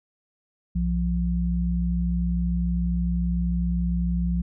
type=tone pair together; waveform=sine; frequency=61.74 / 174.63 Hz; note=B1 / F3; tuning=0 / 0 cents; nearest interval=octave + tritone; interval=1800 cents; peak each=-24 dBFS; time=0.75-4.42 s; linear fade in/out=10 ms; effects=none